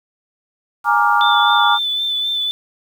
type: chord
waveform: sine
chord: Bb dominant seventh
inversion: third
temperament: equal with one note detuned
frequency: 830.6 / 932.3 / 1174.7 / 1405 Hz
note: Ab5 / Bb5 / D6 / F6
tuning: 0 / 0 / 0 / +10 cents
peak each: -17 dBFS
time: 0.84-1.79 s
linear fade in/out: 50 ms
type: tone with vibrato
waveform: sine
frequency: 3520 Hz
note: A7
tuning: in tune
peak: -17 dBFS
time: 1.21-2.51 s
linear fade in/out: 0 ms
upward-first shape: sine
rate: 3.9 Hz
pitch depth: 24 cents each way
effects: 7-bit